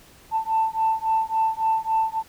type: beating tone pair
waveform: sine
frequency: 886 / 889.6 Hz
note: A5 / A5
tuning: +12 / +19 cents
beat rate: 3.6 Hz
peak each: -22 dBFS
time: 0.31-2.23 s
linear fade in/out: 50 ms
effects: tanh soft clip ceiling -13 dBFS + pink hiss -51 dBFS RMS until 2.28 s